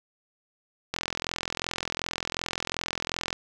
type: click train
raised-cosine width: 0.2 ms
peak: -11 dBFS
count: 103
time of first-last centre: 0.94-3.329 s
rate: 42.7 Hz
effects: none